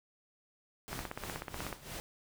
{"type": "noise with tremolo", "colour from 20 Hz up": "pink", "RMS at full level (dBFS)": -42, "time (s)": [0.88, 2], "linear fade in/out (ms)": 0, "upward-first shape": "sine", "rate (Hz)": 3, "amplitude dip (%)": 80}
{"type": "click train", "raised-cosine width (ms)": 0.5, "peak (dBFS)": -23, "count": 14, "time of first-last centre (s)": [0.93, 1.728], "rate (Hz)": 16.3}
{"effects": []}